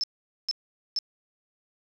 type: tone bursts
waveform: sine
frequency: 5274 Hz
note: E8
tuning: in tune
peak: -24 dBFS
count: 3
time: 0.01-0.988 s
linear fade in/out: 0 ms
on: 26 ms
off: 450 ms
effects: none